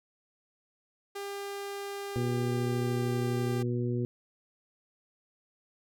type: tone with pitch glide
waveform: sawtooth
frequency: 400 to 395.9 Hz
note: G4 to G4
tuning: +35 to +17 cents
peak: -32 dBFS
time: 1.15-3.63 s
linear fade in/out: 10 ms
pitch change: -18 cents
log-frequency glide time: 2.16-3.11 s
type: harmonic tone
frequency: 121.3 Hz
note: B2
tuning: 31 cents flat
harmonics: 1 / 2 / 3 / 4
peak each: -30 / -34 / -34 / -42 dBFS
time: 2.16-4.05 s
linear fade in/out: 0 ms
effects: none